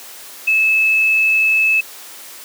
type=tone; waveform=sine; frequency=2606 Hz; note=E7; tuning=20 cents flat; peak=-11 dBFS; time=0.47-1.81 s; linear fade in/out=10 ms; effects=white hiss -36 dBFS RMS until 2.44 s + high-pass 300 Hz 12 dB/octave